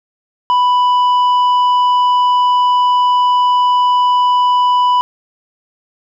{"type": "tone with tanh clipping", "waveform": "triangle", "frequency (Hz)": 990, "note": "B5", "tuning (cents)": 4, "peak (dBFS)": -10, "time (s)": [0.5, 5.01], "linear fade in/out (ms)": 0, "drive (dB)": 10, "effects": []}